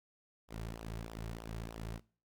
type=tone with flanger; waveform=sawtooth; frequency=55.8 Hz; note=A1; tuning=25 cents sharp; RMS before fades=-44 dBFS; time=0.48-2.01 s; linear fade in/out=50 ms; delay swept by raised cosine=0.44 to 4.04 ms; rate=3.2 Hz; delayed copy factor=-0.7; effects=noise-tail reverb RT60 0.4 s tail -21 dB re dry